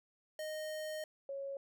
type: tone pair in turn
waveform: square / sine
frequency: 619 / 551.5 Hz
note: D#5 / C#5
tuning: -9 / -9 cents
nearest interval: major second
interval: 200 cents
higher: first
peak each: -40 / -39 dBFS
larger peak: second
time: 0.39-1.04 / 1.29-1.57 s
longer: first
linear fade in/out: 2 ms
effects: none